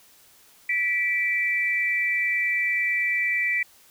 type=tone pair together; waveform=sine; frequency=1960 / 2331 Hz; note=B6 / D7; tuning=-14 / -14 cents; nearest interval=minor third; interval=300 cents; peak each=-24 dBFS; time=0.69-3.63 s; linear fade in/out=5 ms; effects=white hiss -55 dBFS RMS until 3.9 s